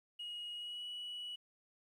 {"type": "tone with pitch glide", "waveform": "sine", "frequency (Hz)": [2888, 2937], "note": ["F#7", "F#7"], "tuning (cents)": [-43, -13], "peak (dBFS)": -40, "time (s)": [0.19, 1.36], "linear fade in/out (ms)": 10, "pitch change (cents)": 30, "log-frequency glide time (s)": [0.54, 0.86], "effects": ["tanh soft clip ceiling -40 dBFS", "12-bit"]}